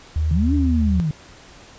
sine tone, 77.78 Hz, D#2, in tune, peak -17 dBFS, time 0.16-1 s, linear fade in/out 0 ms
sine linear two-way sweep, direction up then down, 142 to 293.7 to 145.3 Hz, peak -18 dBFS, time 0.31-1.11 s, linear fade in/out 2 ms, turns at 0.54 s
effects pink hiss -45 dBFS RMS until 1.78 s + resampled to 16000 Hz

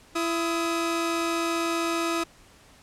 sawtooth tone pair together, 334.8 / 1264 Hz, E4 / D#6, +27 / +27 cents, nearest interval octave + major seventh, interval 2300 cents, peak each -22 / -26 dBFS, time 0.15-2.24 s, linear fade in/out 10 ms, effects pink hiss -54 dBFS RMS until 2.82 s + low-pass 10000 Hz 12 dB/octave

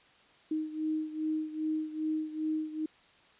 sine beating tone pair, 311.1 / 313.6 Hz, D#4 / D#4, 0 / +14 cents, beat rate 2.5 Hz, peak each -32 / -36 dBFS, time 0.51-2.86 s, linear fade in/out 5 ms, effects white hiss -61 dBFS RMS until 3.39 s + resampled to 8000 Hz

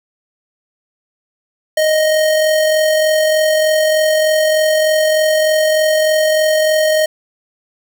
square tone with amplitude modulation, 622.3 Hz, D#5, in tune, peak -10 dBFS, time 1.77-7.06 s, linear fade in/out 5 ms, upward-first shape sine, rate 43.3 Hz, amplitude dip 30%, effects none

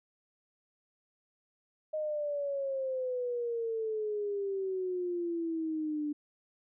sine exponential sweep, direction down, 622.3 to 293.6 Hz, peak -31 dBFS, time 1.93-6.13 s, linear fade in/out 10 ms, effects none

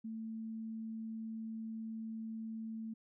sine tone, 222.7 Hz, A3, 21 cents sharp, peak -40 dBFS, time 0.04-2.94 s, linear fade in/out 10 ms, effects none

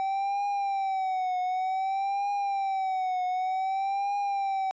triangle tone with vibrato, 769 Hz, G5, 33 cents flat, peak -24 dBFS, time 0-4.71 s, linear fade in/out 0 ms, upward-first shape triangle, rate 0.54 Hz, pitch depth 94 cents each way, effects resampled to 16000 Hz

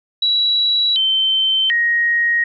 sine tone with pitch steps, 3910 / 3095 / 1879 Hz, B7 / G7 / A#6, -18 / -23 / +13 cents, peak -13 dBFS, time 0.22-2.44 s, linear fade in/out 5 ms, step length 740 ms, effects none

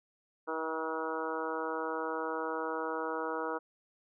harmonic tone, 160 Hz, D#3, 49 cents sharp, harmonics 2 / 3 / 4 / 5 / 6 / 7 / 8 / 9, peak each -41 / -37 / -43 / -44 / -40 / -45 / -41 / -43 dBFS, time 0.47-3.59 s, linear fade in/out 20 ms, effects none

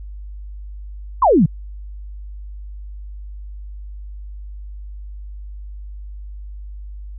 sine exponential sweep, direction down, 1124 to 138.59 Hz, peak -9 dBFS, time 1.22-1.46 s, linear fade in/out 5 ms, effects added 50 Hz sine -30 dBFS peak until 7.18 s

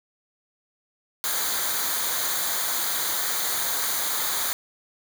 white noise with comb filter, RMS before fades -26 dBFS, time 1.24-4.53 s, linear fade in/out 0 ms, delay 0.37 ms, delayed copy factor -0.7, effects none

